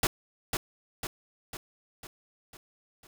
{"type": "noise with echo", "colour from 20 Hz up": "pink", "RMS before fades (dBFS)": -25, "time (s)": [0.03, 0.07], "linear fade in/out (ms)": 2, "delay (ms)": 500, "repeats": 6, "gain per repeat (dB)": -5, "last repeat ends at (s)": 3.07, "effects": []}